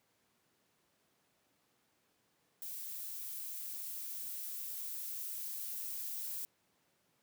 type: noise with level ramp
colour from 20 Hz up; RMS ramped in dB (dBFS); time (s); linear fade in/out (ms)
violet; -44 to -41; 2.62-6.45; 0
effects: pink hiss -75 dBFS RMS until 7.22 s + high-pass 150 Hz 12 dB/octave